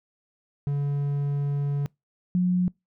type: tone pair in turn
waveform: triangle / sine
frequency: 142.6 / 180.31 Hz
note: C#3 / F#3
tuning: +49 / -44 cents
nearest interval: major third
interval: 407 cents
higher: second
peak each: -21 / -19 dBFS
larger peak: second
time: 0.67-1.86 / 2.35-2.68 s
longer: first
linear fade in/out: 0 ms
effects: noise-tail reverb RT60 0.2 s tail -26 dB re dry